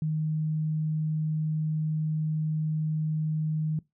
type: tone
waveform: sine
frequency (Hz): 155.56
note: D#3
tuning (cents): 0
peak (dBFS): -25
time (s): 0.02-3.79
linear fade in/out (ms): 2
effects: noise-tail reverb RT60 0.2 s tail -22 dB re dry